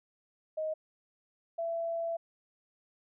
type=tone pair in turn; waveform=sine; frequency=626 / 668.6 Hz; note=D#5 / E5; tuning=+10 / +24 cents; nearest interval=minor second; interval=114 cents; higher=second; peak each=-31 / -31 dBFS; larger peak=neither; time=0.57-0.74 / 1.58-2.17 s; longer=second; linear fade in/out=10 ms; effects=none